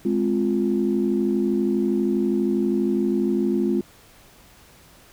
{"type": "chord", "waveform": "sine", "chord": "F minor", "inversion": "first", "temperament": "just", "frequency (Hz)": [209.5, 261.9, 349.2], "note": ["Ab3", "C4", "F4"], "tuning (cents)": [15, 2, 0], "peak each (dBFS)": [-22, -24, -22], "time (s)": [0.05, 3.81], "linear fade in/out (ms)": 5, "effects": ["tanh soft clip ceiling -10 dBFS", "pink hiss -51 dBFS RMS until 5.12 s"]}